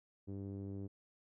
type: tone with low-pass filter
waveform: sawtooth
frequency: 98.5 Hz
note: G2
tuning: 9 cents sharp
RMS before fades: -44 dBFS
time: 0.27-0.88 s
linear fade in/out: 20 ms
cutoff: 350 Hz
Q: 2.1
effects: none